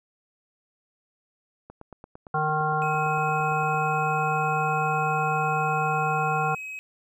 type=click train; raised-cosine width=1 ms; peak=-28 dBFS; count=19; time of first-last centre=1.7-3.745 s; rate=8.8 Hz
type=harmonic tone; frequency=154 Hz; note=D#3; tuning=17 cents flat; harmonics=1 / 3 / 5 / 7 / 9; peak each=-29 / -32 / -26 / -29 / -29 dBFS; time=2.34-6.55 s; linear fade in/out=5 ms
type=tone; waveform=triangle; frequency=2544 Hz; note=D#7; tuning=38 cents sharp; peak=-32 dBFS; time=2.82-6.79 s; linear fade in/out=0 ms
effects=none